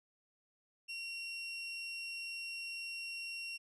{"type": "tone", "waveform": "30% pulse", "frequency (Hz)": 2742, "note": "F7", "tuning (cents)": -32, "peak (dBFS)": -38, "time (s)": [0.88, 3.58], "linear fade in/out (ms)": 20, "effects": ["resampled to 24000 Hz"]}